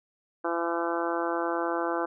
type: harmonic tone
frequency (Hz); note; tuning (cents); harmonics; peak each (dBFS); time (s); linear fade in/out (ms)
169.2; E3; +45; 2 / 3 / 4 / 5 / 6 / 7 / 8 / 9; -31 / -33 / -34 / -35 / -36 / -36 / -37 / -38; 0.44-2.06; 10
effects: none